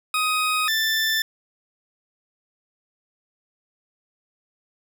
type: tone pair in turn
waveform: 20% pulse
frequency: 1254 / 1769.3 Hz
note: D#6 / A6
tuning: +13 / +9 cents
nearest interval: tritone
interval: 596 cents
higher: second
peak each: -15 dBFS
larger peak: neither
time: 0.14-0.68 / 0.68-1.22 s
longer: neither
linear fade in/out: 2 ms
effects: none